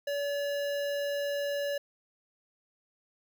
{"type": "tone with notch filter", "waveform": "square", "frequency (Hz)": 571, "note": "D5", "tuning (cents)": -49, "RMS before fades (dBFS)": -32, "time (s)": [0.07, 1.78], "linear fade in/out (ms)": 5, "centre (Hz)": 8700, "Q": 1.3, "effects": []}